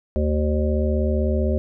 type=harmonic tone; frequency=75.6 Hz; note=D#2; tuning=49 cents flat; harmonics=1 / 3 / 5 / 7 / 8; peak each=-20 / -25 / -27 / -28 / -29 dBFS; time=0.16-1.58 s; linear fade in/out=0 ms; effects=none